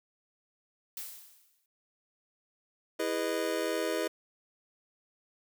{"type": "noise with exponential decay", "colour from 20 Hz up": "blue", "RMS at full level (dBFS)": -38, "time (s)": [0.97, 1.66], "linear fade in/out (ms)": 2, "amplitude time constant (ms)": 150}
{"type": "chord", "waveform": "square", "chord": "E major seventh", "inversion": "none", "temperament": "just", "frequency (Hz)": [329.6, 412, 494.4, 618.1], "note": ["E4", "G#4", "B4", "D#5"], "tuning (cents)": [0, -14, 2, -12], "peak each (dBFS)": -36, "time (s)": [2.99, 4.08], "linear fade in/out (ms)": 10}
{"effects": []}